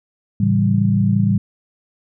sine chord, A dominant seventh, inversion none, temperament equal, 110 / 138.59 / 164.81 / 196 Hz, A2 / C#3 / E3 / G3, 0 / 0 / 0 / 0 cents, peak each -17 / -22 / -22 / -16 dBFS, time 0.4-1.38 s, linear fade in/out 5 ms, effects none

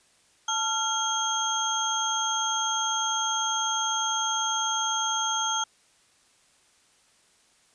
sine tone cluster, 880 / 1376 / 3255 / 6360 Hz, A5 / F6 / G#7 / G8, 0 / -26 / -36 / +24 cents, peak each -30 dBFS, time 0.48-5.64 s, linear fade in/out 5 ms, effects white hiss -62 dBFS RMS until 7.74 s + resampled to 22050 Hz

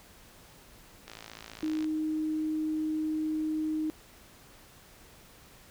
click train, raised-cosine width 0.2 ms, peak -26 dBFS, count 43, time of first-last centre 1.08-1.844 s, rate 55 Hz
sine tone, 311.1 Hz, D#4, in tune, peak -28 dBFS, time 1.63-3.9 s, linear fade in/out 0 ms
effects pink hiss -55 dBFS RMS until 5.7 s

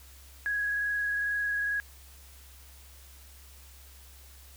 sine tone with frequency modulation, 1661.2 Hz, G#6, in tune, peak -27 dBFS, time 0.46-1.8 s, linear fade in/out 0 ms, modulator 22.2 Hz, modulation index 0.7, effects added 67 Hz sine -51 dBFS peak until 4.56 s + white hiss -55 dBFS RMS until 4.56 s

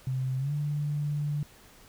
sine tone with pitch glide, 130.3 to 147.1 Hz, C3 to D3, -7 to +3 cents, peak -27 dBFS, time 0.07-1.43 s, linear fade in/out 2 ms, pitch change +210 cents, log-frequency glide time 0.38-0.52 s, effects pink hiss -55 dBFS RMS until 1.88 s

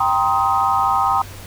sine chord, C minor seventh, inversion second, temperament just, 784.9 / 941.9 / 1046.5 / 1255.8 Hz, G5 / Bb5 / C6 / Eb6, +2 / +18 / 0 / +16 cents, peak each -19 / -21 / -21 / -19 dBFS, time 0-1.22 s, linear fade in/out 5 ms, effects added 96 Hz sine -36 dBFS peak until 1.46 s + pink hiss -38 dBFS RMS until 1.46 s

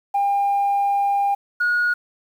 sine tone pair in turn, 802 / 1446.4 Hz, G5 / F#6, +39 / -40 cents, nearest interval minor seventh, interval 1021 cents, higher second, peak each -15 dBFS, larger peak neither, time 0.14-1.35 / 1.6-1.94 s, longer first, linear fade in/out 10 ms, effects tanh soft clip ceiling -14 dBFS + 8-bit

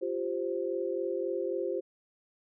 sine chord, F suspended second, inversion none, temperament just, 349.2 / 392.9 / 523.8 Hz, F4 / G4 / C5, 0 / +4 / +2 cents, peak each -34 dBFS, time 0.01-1.81 s, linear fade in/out 20 ms, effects none

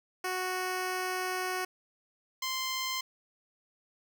10% pulse tone pair in turn, 369 / 1043.7 Hz, F#4 / C6, -5 / -5 cents, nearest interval octave + tritone, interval 1800 cents, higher second, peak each -23 dBFS, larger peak neither, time 0.24-1.65 / 2.42-3.01 s, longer first, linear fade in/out 5 ms, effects none

